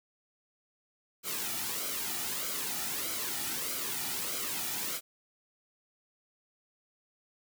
white noise with flanger, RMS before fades -35 dBFS, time 1.23-5.01 s, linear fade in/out 50 ms, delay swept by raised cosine 1.1 to 1.91 ms, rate 1.6 Hz, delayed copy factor -0.6, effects none

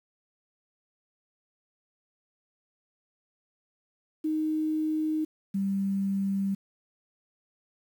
sine tone pair in turn, 311.1 / 195.98 Hz, D#4 / G3, 0 / 0 cents, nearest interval minor sixth, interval 800 cents, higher first, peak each -25 dBFS, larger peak neither, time 4.24-5.25 / 5.54-6.55 s, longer neither, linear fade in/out 10 ms, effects 9-bit

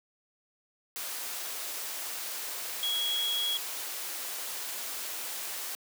sine tone in noise, 3322 Hz, G#7, in tune, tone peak -28 dBFS, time 2.83-3.57 s, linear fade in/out 0 ms, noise white, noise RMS -37 dBFS, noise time 0.96-5.75 s, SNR +6 dB, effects high-pass 400 Hz 12 dB/octave

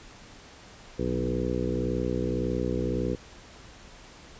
harmonic tone with a mistuned harmonic, 61.8 Hz, B1, 2 cents sharp, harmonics 1 / 2 / 3 / 4 / 5 / 6 / 7 / 8, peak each -34 / -34 / -34 / -34 / -34 / -34 / -34 / -34 dBFS, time 0.98-3.16 s, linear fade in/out 20 ms, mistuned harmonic 3, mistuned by -17 cents, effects pink hiss -49 dBFS RMS until 4.39 s + resampled to 16000 Hz

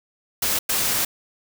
white noise bursts at uneven times, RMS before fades -22 dBFS, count 2, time 0.42-0.59 / 0.69-1.05 s, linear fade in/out 5 ms, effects none

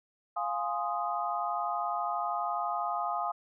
sine chord, F minor seventh, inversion none, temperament equal, 698.5 / 830.6 / 1046.5 / 1244.5 Hz, F5 / Ab5 / C6 / Eb6, 0 / 0 / 0 / 0 cents, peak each -34 / -35 / -38 / -34 dBFS, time 0.36-3.32 s, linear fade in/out 10 ms, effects none

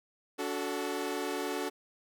sawtooth chord, D major, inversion none, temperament equal with one note detuned, 287.3 / 370 / 440 Hz, D4 / F#4 / A4, -38 / 0 / 0 cents, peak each -33 dBFS, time 0.38-1.7 s, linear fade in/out 20 ms, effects none

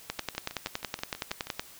two click trains, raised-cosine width 0.2 ms, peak -13 / -22 dBFS, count 17 / 9, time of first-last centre 0.1-1.595 / 0.19-1.47 s, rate 10.7 / 6.25 Hz, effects white hiss -51 dBFS RMS until 1.79 s

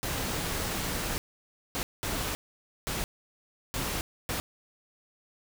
pink noise bursts at uneven times, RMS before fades -32 dBFS, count 6, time 0.03-1.18 / 1.75-1.83 / 2.03-2.35 / 2.87-3.04 / 3.74-4.01 / 4.29-4.4 s, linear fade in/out 0 ms, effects none

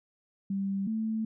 sine tone pair in turn, 196 / 220.5 Hz, G3 / A3, 0 / +4 cents, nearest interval major second, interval 204 cents, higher second, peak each -28 dBFS, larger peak neither, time 0.5-0.87 / 0.87-1.25 s, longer second, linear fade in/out 5 ms, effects none

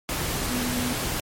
sine tone in noise, 246.7 Hz, B3, 2 cents flat, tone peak -27 dBFS, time 0.49-0.93 s, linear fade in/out 0 ms, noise pink, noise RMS -28 dBFS, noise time 0.09-1.2 s, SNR -2 dB, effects MP3 64 kbps

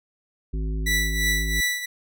harmonic tone, 53.2 Hz, G#1, 42 cents sharp, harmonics 1 / 3 / 5 / 7, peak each -24 / -34 / -38 / -41 dBFS, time 0.53-1.61 s, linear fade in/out 10 ms
sawtooth tone with tremolo, 1967 Hz, B6, 7 cents flat, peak -16 dBFS, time 0.86-1.86 s, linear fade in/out 10 ms, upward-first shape triangle, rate 2.9 Hz, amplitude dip 75%
effects none

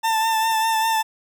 40% pulse tone with vibrato, 891 Hz, A5, 22 cents sharp, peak -17 dBFS, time 0.03-1.03 s, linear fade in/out 20 ms, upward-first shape triangle, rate 5 Hz, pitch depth 31 cents each way, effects none

